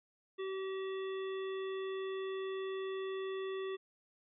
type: harmonic tone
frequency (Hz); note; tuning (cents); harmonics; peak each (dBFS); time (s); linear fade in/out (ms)
383.2; G4; -39; 1 / 3 / 5 / 7 / 9; -37 / -49 / -51 / -56 / -54; 0.38-3.77; 20
effects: none